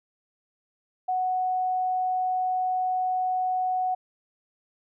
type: tone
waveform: sine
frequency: 740 Hz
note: F#5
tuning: in tune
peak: -23 dBFS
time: 1.08-3.95 s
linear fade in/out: 10 ms
effects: none